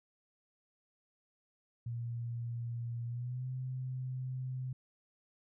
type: tone with pitch glide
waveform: sine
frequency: 118 to 128.68 Hz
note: A#2 to C3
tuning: +22 to -28 cents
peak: -36 dBFS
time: 1.86-4.73 s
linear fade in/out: 5 ms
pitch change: +150 cents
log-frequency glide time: 3.06-3.47 s
effects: none